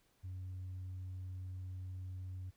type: tone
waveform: sine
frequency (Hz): 92.5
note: F#2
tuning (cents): 0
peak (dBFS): -40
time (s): 0.23-2.51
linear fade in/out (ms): 20
effects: tanh soft clip ceiling -40 dBFS + pink hiss -74 dBFS RMS until 2.56 s

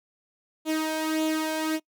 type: tone with flanger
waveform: sawtooth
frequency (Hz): 314.4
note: D#4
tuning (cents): +18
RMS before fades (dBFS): -27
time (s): 0.65-1.8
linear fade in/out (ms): 50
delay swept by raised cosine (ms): 0.28 to 1.28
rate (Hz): 1.7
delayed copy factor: +0.6
effects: noise-tail reverb RT60 0.1 s tail -24 dB re dry

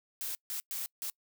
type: noise bursts at uneven times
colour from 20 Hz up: blue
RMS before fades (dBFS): -37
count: 4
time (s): 0.21-0.35 / 0.5-0.6 / 0.71-0.86 / 1.02-1.1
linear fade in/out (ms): 0
effects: noise-tail reverb RT60 0.1 s tail -26 dB re dry

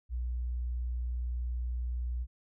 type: tone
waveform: sine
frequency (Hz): 60.7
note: B1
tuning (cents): -29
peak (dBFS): -31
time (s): 0.09-2.27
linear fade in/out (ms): 50
effects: none

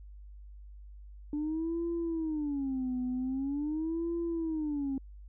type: tone with vibrato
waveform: sine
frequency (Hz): 291.9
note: D4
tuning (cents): -10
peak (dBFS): -29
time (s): 1.33-4.98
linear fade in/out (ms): 2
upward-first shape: sine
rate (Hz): 0.44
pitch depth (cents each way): 260
effects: tanh soft clip ceiling -27 dBFS + added 50 Hz sine -46 dBFS peak until 5.28 s

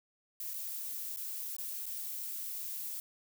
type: noise with dropouts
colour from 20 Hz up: violet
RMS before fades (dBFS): -40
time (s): 0.4-3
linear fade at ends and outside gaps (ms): 1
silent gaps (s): 0.536-0.54 / 1.162-1.171 / 1.566-1.584 / 1.857-1.864
effects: none

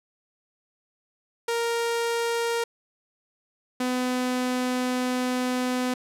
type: tone pair in turn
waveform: sawtooth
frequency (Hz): 466.2 / 251.7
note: A#4 / B3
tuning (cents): 0 / +33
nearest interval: major seventh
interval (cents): 1067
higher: first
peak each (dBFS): -20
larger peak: neither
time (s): 1.48-2.64 / 3.8-5.94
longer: second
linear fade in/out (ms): 5
effects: low-pass 12000 Hz 12 dB/octave

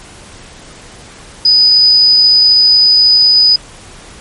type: tone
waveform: sine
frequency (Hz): 4978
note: D#8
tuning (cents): 0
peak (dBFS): -4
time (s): 1.45-3.56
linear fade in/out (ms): 5
effects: pink hiss -35 dBFS RMS until 4.2 s + MP3 48 kbps

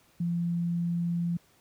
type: tone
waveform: sine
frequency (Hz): 171.5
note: F3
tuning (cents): -31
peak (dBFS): -26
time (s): 0.2-1.37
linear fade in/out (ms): 5
effects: pink hiss -63 dBFS RMS until 1.6 s + high-pass 60 Hz 12 dB/octave

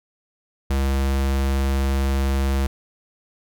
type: tone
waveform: square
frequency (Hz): 67.8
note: C#2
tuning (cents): -38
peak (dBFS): -19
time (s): 0.7-2.67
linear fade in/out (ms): 5
effects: none

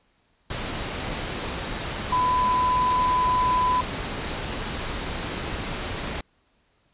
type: tone in noise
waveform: sine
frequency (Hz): 1003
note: B5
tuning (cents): +26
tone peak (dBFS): -19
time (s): 2.12-3.81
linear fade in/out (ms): 5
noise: pink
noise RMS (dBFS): -30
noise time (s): 0.5-6.21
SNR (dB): +8
effects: pink hiss -66 dBFS RMS until 6.93 s + resampled to 8000 Hz

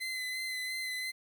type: tone with vibrato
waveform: 30% pulse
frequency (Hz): 2040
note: C7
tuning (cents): -44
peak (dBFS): -32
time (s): 0-1.12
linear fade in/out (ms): 20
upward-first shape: sine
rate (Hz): 2.9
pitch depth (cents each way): 22
effects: 11-bit

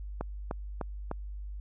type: click train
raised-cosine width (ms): 1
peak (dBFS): -19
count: 4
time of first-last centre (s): 0.21-1.114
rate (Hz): 3.32
effects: added 50 Hz sine -37 dBFS peak until 1.6 s

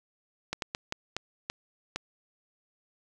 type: slowing click train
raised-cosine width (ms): 0.2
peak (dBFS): -14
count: 7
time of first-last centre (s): 0.53-1.96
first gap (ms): 92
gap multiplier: 1.38
effects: none

